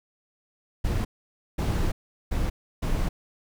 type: noise bursts at uneven times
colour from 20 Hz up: brown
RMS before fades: -25 dBFS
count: 4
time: 0.84-1.05 / 1.58-1.92 / 2.31-2.5 / 2.82-3.09 s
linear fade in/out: 10 ms
effects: none